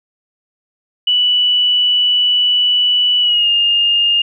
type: tone with pitch glide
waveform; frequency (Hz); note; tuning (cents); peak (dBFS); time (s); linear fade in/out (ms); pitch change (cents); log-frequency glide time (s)
sine; 2960 to 2826; F#7 to F7; 0 to +20; -10; 1.07-4.22; 5; -80; 3.2-3.49
effects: none